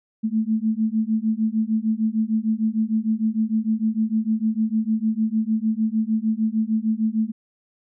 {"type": "beating tone pair", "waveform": "sine", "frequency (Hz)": [216.5, 223.1], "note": ["A3", "A3"], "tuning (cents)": [-28, 24], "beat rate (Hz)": 6.6, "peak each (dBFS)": -22, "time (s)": [0.23, 7.32], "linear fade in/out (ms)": 20, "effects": []}